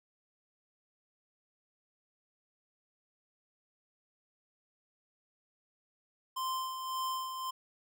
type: tone with tremolo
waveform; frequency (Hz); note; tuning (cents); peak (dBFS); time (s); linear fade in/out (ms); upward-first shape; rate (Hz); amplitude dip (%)
square; 1041; C6; -9; -33; 6.36-7.51; 10; sine; 1.8; 50
effects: none